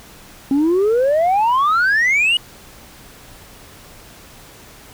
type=exponential sweep; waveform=sine; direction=up; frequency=266.5 to 2960 Hz; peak=-10 dBFS; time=0.51-2.37 s; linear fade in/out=2 ms; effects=tanh soft clip ceiling -11 dBFS + pink hiss -42 dBFS RMS until 4.93 s